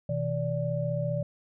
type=tone cluster; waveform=sine; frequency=124.8 / 159.9 / 581 Hz; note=B2 / D#3 / D5; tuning=+19 / +48 / -19 cents; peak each=-31 dBFS; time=0.09-1.23 s; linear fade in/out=5 ms; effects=none